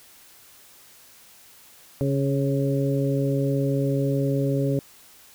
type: harmonic tone with a mistuned harmonic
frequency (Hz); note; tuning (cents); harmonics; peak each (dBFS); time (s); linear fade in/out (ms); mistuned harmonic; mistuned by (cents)
138.59; C#3; 0; 1 / 2 / 3 / 4; -23 / -26 / -28 / -29; 2.01-4.79; 0; 4; -16
effects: white hiss -51 dBFS RMS until 5.34 s